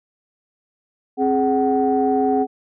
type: tone cluster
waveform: sine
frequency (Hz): 265.3 / 419.1 / 749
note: C4 / G#4 / F#5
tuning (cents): +24 / +16 / +21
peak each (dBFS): -19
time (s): 1.17-2.47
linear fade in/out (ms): 50
effects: tanh soft clip ceiling -7 dBFS